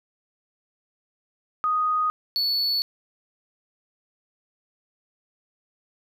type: tone pair in turn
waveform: sine / triangle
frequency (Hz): 1244.5 / 4435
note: D#6 / C#8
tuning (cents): 0 / 0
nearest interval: octave + minor seventh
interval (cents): 2200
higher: second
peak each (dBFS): -20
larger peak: neither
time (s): 1.64-2.1 / 2.36-2.82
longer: neither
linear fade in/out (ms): 0
effects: none